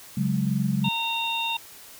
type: chord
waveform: sine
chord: C# suspended fourth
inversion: none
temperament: equal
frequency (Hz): 138.59 / 185 / 207.7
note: C#3 / F#3 / G#3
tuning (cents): 0 / 0 / 0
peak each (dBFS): -26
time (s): 0.17-0.89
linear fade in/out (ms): 5
type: harmonic tone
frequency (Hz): 918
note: A#5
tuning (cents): -27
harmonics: 1 / 3 / 4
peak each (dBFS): -29 / -29 / -29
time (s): 0.84-1.57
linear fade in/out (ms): 5
effects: white hiss -46 dBFS RMS until 1.99 s